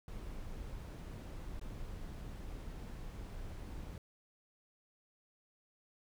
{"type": "noise with dropouts", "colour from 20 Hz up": "brown", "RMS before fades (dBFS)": -45, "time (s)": [0.08, 3.98], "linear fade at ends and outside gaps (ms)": 1, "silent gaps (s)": [1.596, 1.613], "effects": []}